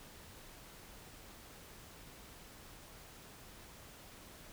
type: silence
effects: pink hiss -55 dBFS RMS until 4.52 s